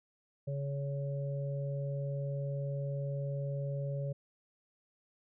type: harmonic tone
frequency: 140 Hz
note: C#3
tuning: 18 cents sharp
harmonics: 1 / 3 / 4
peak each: -34 / -48 / -41 dBFS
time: 0.47-4.13 s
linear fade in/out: 10 ms
effects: none